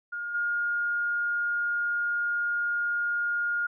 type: tone with level steps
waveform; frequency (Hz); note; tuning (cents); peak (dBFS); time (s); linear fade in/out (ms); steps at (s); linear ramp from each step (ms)
sine; 1421; F6; +30; -31 / -25; 0.12-3.67; 10; 0.34; 10
effects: none